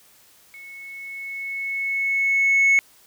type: tone with level ramp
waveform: sine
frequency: 2200 Hz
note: C#7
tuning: 14 cents flat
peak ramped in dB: -39 to -10 dBFS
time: 0.54-2.79 s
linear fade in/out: 0 ms
effects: tanh soft clip ceiling -12 dBFS + white hiss -54 dBFS RMS until 3.06 s